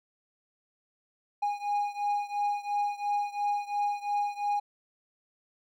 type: beating tone pair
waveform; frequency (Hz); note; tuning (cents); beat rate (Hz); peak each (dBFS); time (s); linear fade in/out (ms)
triangle; 820 / 822.9; G#5 / G#5; -22 / -16; 2.9; -28 / -30; 1.42-4.6; 10
effects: none